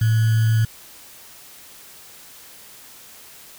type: tone with sample-and-hold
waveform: sine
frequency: 111.5 Hz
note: A2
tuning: 23 cents sharp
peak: -14 dBFS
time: 0.01-0.65 s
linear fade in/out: 5 ms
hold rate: 1575 Hz
effects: white hiss -44 dBFS RMS until 3.58 s